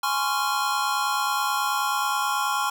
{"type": "chord", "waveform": "square", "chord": "Db major seventh", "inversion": "second", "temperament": "just", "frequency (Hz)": [831.5, 1039.4, 1108.7, 1385.9], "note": ["Ab5", "C6", "Db6", "F6"], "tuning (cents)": [2, -12, 0, -14], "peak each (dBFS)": -29, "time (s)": [0.03, 2.7], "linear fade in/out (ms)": 5, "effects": []}